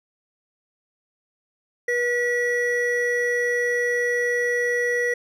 triangle tone pair together, 484.3 / 1937.2 Hz, B4 / B6, -34 / -34 cents, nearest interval 2 octaves, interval 2400 cents, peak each -21 dBFS, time 1.88-5.14 s, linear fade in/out 5 ms, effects none

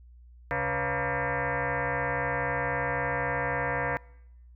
sine tone with frequency modulation, 554.4 Hz, C#5, in tune, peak -26 dBFS, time 0.51-3.97 s, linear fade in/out 0 ms, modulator 209 Hz, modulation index 7, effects noise-tail reverb RT60 0.9 s tail -25 dB re dry + added 60 Hz sine -49 dBFS peak until 4.55 s

